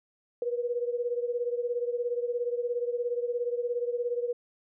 sine beating tone pair, 478 / 495 Hz, A#4 / B4, +43 / +4 cents, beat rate 17 Hz, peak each -29 / -33 dBFS, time 0.42-4.33 s, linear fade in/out 2 ms, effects none

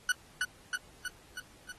40% pulse tone with echo, 1480 Hz, F#6, in tune, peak -24 dBFS, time 0.09-0.12 s, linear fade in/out 2 ms, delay 320 ms, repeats 5, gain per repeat -3 dB, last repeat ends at 1.72 s, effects pink hiss -59 dBFS RMS until 1.78 s + AAC 32 kbps

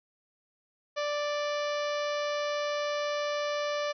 harmonic tone, 587.3 Hz, D5, in tune, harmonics 1 / 2 / 3 / 4 / 5 / 6 / 7 / 8 / 9 / 10, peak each -30 / -36 / -40 / -42 / -44 / -46 / -47 / -48 / -49 / -50 dBFS, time 0.96-3.93 s, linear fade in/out 20 ms, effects none

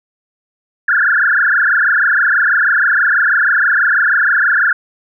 sine tone with frequency modulation, 1568 Hz, G6, in tune, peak -9 dBFS, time 0.88-4.73 s, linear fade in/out 5 ms, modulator 26.2 Hz, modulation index 7.1, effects none

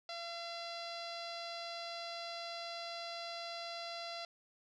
sawtooth tone with low-pass filter, 681 Hz, F5, 44 cents flat, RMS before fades -44 dBFS, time 0.09-4.25 s, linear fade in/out 2 ms, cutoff 4500 Hz, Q 5.2, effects none

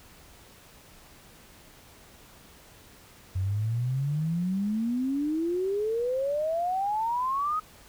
sine exponential sweep, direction up, 90.9 to 1275 Hz, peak -25 dBFS, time 3.35-7.6 s, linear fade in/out 10 ms, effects pink hiss -53 dBFS RMS until 7.88 s

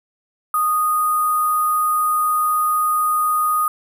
sine tone with sample-and-hold, 1237 Hz, D#6, 10 cents flat, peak -15 dBFS, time 0.54-3.68 s, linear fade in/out 2 ms, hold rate 11025 Hz, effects none

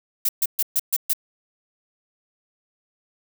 violet noise bursts, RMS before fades -20 dBFS, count 6, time 0.25-1.134 s, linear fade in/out 5 ms, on 39 ms, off 130 ms, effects none

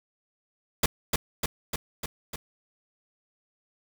pink noise with echo, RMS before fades -21 dBFS, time 0.83-0.86 s, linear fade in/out 5 ms, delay 300 ms, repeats 5, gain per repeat -3 dB, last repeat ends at 2.36 s, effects none

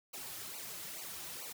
white noise with flanger, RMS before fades -45 dBFS, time 0.13-1.53 s, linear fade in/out 10 ms, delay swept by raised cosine 0.56 to 4.46 ms, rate 2.3 Hz, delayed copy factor -0.9, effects none

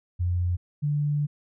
sine tone pair in turn, 88.6 / 146.79 Hz, F2 / D3, +25 / 0 cents, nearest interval major sixth, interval 875 cents, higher second, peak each -22 dBFS, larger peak neither, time 0.19-0.57 / 0.82-1.27 s, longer second, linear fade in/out 20 ms, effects none

